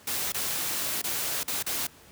white noise with dropouts, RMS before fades -30 dBFS, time 0.07-1.87 s, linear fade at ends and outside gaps 5 ms, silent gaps 0.322-0.343 / 1.018-1.039 / 1.433-1.478 / 1.627-1.663 s, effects pink hiss -53 dBFS RMS until 2.11 s + high-pass 60 Hz 12 dB/octave

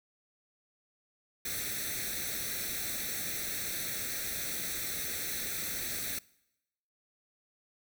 white noise with comb filter, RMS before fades -36 dBFS, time 1.45-6.19 s, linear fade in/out 5 ms, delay 0.5 ms, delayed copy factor +0.8, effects noise-tail reverb RT60 0.9 s tail -23 dB re dry

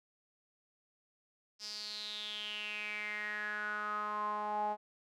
sawtooth tone with band-pass filter sweep, 210 Hz, G#3, 19 cents sharp, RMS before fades -39 dBFS, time 1.59-4.77 s, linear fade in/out 50 ms, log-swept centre 5200 to 770 Hz, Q 7.8, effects none

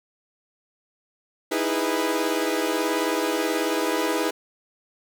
sawtooth chord, E major seventh, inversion third, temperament equal with one note detuned, 311.1 / 329.6 / 410.5 / 493.9 Hz, D#4 / E4 / G#4 / B4, 0 / 0 / -20 / 0 cents, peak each -24 dBFS, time 1.51-4.31 s, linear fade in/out 10 ms, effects none

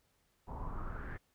brown noise with low-pass filter sweep, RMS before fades -41 dBFS, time 0.47-1.18 s, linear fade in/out 20 ms, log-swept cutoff 860 to 1800 Hz, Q 6.5, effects pink hiss -75 dBFS RMS until 1.34 s

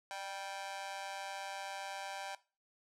sawtooth tone with amplitude modulation, 784 Hz, G5, in tune, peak -33 dBFS, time 0.11-2.35 s, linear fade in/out 0 ms, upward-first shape sine, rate 187 Hz, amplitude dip 100%, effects noise-tail reverb RT60 0.3 s tail -17 dB re dry + low-pass 9000 Hz 12 dB/octave

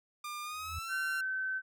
sawtooth tone with pitch glide, 1200 to 1378.4 Hz, D6 to F6, +37 to -23 cents, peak -35 dBFS, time 0.24-1.21 s, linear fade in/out 5 ms, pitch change +240 cents, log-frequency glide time 0.42-0.95 s
sine tone with exponential growth, 81.9 Hz, E2, 11 cents flat, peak -35 dBFS, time 0.51-0.79 s, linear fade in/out 5 ms, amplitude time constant 60 ms
sine tone, 1533 Hz, G6, 39 cents flat, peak -32 dBFS, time 0.88-1.62 s, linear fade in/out 50 ms
effects none

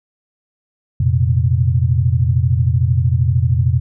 sine chord, F suspended fourth, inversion none, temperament equal with one note detuned, 87.31 / 116.54 / 129.61 Hz, F2 / Bb2 / C3, 0 / 0 / -16 cents, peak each -16 dBFS, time 1-3.8 s, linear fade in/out 5 ms, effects none

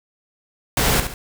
pink noise with echo, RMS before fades -18 dBFS, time 0.77-1 s, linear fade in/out 2 ms, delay 70 ms, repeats 2, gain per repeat -8 dB, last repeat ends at 1.14 s, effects none

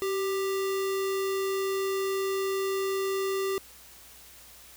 sine tone with sample-and-hold, 386.3 Hz, G4, 25 cents flat, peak -26 dBFS, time 0.02-3.58 s, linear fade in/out 0 ms, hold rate 1575 Hz, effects added 60 Hz sine -61 dBFS peak until 4.76 s + white hiss -51 dBFS RMS until 4.76 s

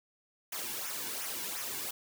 white noise with flanger, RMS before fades -38 dBFS, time 0.52-1.91 s, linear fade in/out 5 ms, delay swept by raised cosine 0.23 to 1.63 ms, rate 2.8 Hz, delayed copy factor -0.7, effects none

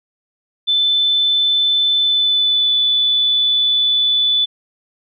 sine tone with pitch glide, 3520 to 3480 Hz, A7 to A7, 0 to -20 cents, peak -12 dBFS, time 0.67-4.46 s, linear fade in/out 20 ms, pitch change -20 cents, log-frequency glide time 1.98-2.73 s, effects none

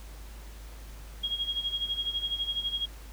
sine tone with tremolo, 3278 Hz, G#7, 23 cents flat, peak -26 dBFS, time 1.23-2.86 s, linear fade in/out 10 ms, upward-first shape sine, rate 12 Hz, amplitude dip 75%, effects added 52 Hz sine -42 dBFS peak until 3.12 s + pink hiss -52 dBFS RMS until 3.12 s

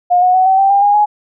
sine tone with pitch steps, 714 / 730.3 / 746.9 / 763.9 / 781.3 / 799.1 / 817.3 / 836 Hz, F5 / F#5 / F#5 / G5 / G5 / G5 / G#5 / G#5, +38 / -23 / +16 / -45 / -6 / +33 / -28 / +11 cents, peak -7 dBFS, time 0.1-1.06 s, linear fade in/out 20 ms, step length 120 ms, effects none

